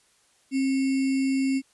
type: tone with sample-and-hold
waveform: sine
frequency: 267.6 Hz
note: C4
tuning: 39 cents sharp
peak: -21 dBFS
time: 0.51-1.62 s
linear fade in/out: 50 ms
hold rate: 2450 Hz
effects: white hiss -63 dBFS RMS until 1.73 s + resampled to 24000 Hz